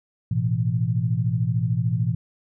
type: chord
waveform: sine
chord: A suspended second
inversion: none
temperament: equal with one note detuned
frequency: 110 / 123.47 / 167.21 Hz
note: A2 / B2 / E3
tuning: 0 / 0 / +25 cents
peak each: -24 / -23 / -26 dBFS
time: 0.31-2.15 s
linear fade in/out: 5 ms
effects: none